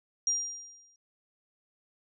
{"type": "tone with exponential decay", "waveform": "sine", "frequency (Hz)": 5700, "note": "F8", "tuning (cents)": 34, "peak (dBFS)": -23, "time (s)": [0.27, 0.96], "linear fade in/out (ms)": 2, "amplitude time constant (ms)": 150, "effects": []}